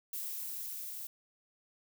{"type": "noise with level ramp", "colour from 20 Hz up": "violet", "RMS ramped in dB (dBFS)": [-39, -43], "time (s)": [0.13, 1.07], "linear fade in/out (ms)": 2, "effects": []}